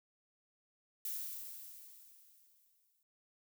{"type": "noise with exponential decay", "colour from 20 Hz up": "violet", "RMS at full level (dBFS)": -39, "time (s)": [1.05, 3.03], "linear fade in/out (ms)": 2, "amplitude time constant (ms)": 430, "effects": []}